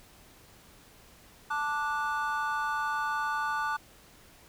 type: chord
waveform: triangle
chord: D major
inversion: second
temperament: just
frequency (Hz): 881 / 1174.7 / 1468.3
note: A5 / D6 / F#6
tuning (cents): +2 / 0 / -14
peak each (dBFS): -31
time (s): 1.5-3.77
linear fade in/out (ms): 10
effects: pink hiss -56 dBFS RMS until 4.48 s